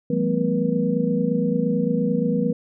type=tone cluster; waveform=sine; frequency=169.4 / 194.8 / 223.5 / 252.3 / 481.7 Hz; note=E3 / G3 / A3 / B3 / B4; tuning=+48 / -11 / +27 / +37 / -43 cents; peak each=-25 dBFS; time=0.1-2.53 s; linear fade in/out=5 ms; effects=none